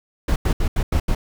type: noise bursts at uneven times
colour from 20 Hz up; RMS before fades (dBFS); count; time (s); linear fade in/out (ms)
brown; -18; 6; 0.28-0.36 / 0.45-0.53 / 0.6-0.68 / 0.76-0.83 / 0.92-1 / 1.08-1.15; 5
effects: none